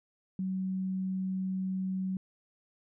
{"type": "tone", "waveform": "sine", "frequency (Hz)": 188.3, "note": "F#3", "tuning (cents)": 31, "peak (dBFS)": -30, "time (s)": [0.39, 2.17], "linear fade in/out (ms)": 2, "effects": []}